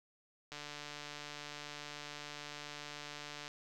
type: click train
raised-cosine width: 0.2 ms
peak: -28 dBFS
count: 436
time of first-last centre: 0.52-3.479 s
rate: 147 Hz
effects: none